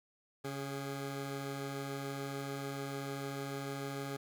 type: tone pair together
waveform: 15% pulse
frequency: 138.93 / 410 Hz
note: C#3 / G#4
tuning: +4 / -22 cents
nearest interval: octave + perfect fifth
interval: 1874 cents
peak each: -33 / -39 dBFS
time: 0.44-4.17 s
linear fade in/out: 10 ms
effects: none